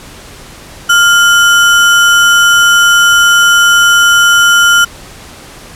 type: tone with sample-and-hold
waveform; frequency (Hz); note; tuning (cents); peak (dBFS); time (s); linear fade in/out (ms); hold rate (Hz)
sine; 1400; F6; +4; -3; 0.89-4.85; 10; 4410
effects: pink hiss -32 dBFS RMS until 5.75 s + low-pass 11000 Hz 12 dB/octave